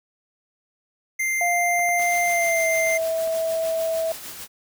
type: tone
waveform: square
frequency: 2093 Hz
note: C7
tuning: in tune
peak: -22 dBFS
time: 1.19-2.98 s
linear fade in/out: 10 ms
type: tone with pitch glide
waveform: sine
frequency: 698.5 to 651.7 Hz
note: F5 to E5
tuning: 0 to -20 cents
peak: -21 dBFS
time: 1.41-4.12 s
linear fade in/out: 2 ms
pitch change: -120 cents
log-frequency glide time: 2.26-2.66 s
type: clicks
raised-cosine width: 0.5 ms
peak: -25 dBFS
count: 5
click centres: 1.793 / 1.89 / 1.997 / 2.871 / 3.276 s
type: noise with tremolo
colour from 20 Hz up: white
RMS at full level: -35 dBFS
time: 1.97-4.48 s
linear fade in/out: 50 ms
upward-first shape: sine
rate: 6.6 Hz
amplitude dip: 40%
effects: none